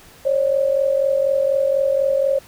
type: tone pair together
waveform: sine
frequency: 543.2 / 587.3 Hz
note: C#5 / D5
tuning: -35 / 0 cents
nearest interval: minor second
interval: 135 cents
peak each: -16 / -21 dBFS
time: 0.25-2.39 s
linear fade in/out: 10 ms
effects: pink hiss -46 dBFS RMS until 2.47 s